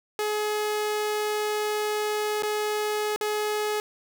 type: tone with dropouts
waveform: sawtooth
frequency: 422.7 Hz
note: G#4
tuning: 31 cents sharp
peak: -21 dBFS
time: 0.19-3.8 s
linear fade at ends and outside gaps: 1 ms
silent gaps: 2.424-2.433 / 3.161-3.21 s
effects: none